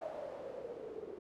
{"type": "noise with low-pass filter sweep", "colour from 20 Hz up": "blue", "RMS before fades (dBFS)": -45, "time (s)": [0.01, 1.19], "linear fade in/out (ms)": 10, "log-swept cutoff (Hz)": [640, 390], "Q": 8.1, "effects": []}